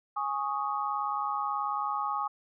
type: chord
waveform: sine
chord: Ab suspended fourth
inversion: none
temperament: just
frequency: 830.6 / 1107.5 / 1245.9 Hz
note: Ab5 / Db6 / Eb6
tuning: 0 / -2 / +2 cents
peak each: -33 dBFS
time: 0.16-2.28 s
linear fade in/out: 10 ms
effects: none